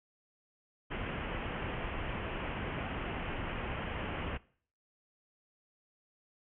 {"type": "low-pass noise", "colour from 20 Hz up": "pink", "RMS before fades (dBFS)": -38, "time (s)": [0.9, 4.38], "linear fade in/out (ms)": 20, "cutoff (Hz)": 3100, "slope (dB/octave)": 96, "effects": ["noise-tail reverb RT60 0.5 s tail -21 dB re dry"]}